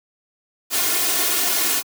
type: noise with comb filter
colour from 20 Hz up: white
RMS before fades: -20 dBFS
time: 0.7-1.83 s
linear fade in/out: 50 ms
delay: 2.8 ms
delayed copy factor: +0.8
effects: high-pass 150 Hz 12 dB/octave